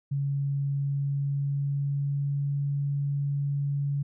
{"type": "tone with pitch glide", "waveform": "sine", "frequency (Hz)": [140, 141.63], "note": ["C#3", "C#3"], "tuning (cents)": [18, 38], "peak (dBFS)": -25, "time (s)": [0.11, 4.03], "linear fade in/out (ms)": 10, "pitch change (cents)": 20, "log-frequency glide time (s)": [0.72, 2.59], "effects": []}